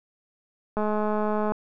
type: click train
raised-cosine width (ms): 1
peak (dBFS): -14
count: 160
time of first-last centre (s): 0.77-1.52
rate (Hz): 212
effects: none